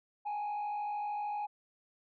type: tone with frequency modulation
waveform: sine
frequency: 830.6 Hz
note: G#5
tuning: in tune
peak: -31 dBFS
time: 0.25-1.47 s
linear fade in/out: 20 ms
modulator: 53.1 Hz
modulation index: 0.4
effects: tanh soft clip ceiling -33 dBFS